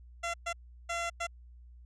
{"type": "tone bursts at uneven times", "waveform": "15% pulse", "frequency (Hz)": 682, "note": "F5", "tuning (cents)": -41, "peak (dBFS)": -26, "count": 4, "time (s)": [[0.23, 0.34], [0.46, 0.53], [0.89, 1.1], [1.2, 1.27]], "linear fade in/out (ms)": 10, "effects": ["added 60 Hz sine -50 dBFS peak until 1.85 s", "resampled to 22050 Hz"]}